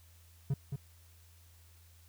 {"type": "tone with echo", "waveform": "triangle", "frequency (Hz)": 137.9, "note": "C#3", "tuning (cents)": -9, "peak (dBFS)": -26, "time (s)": [0.5, 0.54], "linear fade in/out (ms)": 5, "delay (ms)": 220, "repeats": 1, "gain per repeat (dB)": -6, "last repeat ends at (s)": 0.76, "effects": ["added 84 Hz sine -58 dBFS peak until 2.08 s", "white hiss -65 dBFS RMS until 2.08 s"]}